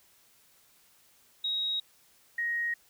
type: tone pair in turn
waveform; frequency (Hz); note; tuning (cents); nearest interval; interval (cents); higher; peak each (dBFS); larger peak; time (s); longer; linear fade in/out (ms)
sine; 3794 / 1879; A#7 / A#6; +30 / +13; octave; 1217; first; -28; neither; 1.44-1.8 / 2.38-2.74; neither; 5
effects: white hiss -63 dBFS RMS until 2.89 s